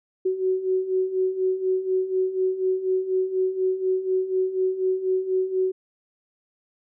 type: beating tone pair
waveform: sine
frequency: 371.6 / 375.7 Hz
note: F#4 / F#4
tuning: +7 / +26 cents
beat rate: 4.1 Hz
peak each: -27 / -22 dBFS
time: 0.25-5.72 s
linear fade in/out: 10 ms
effects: none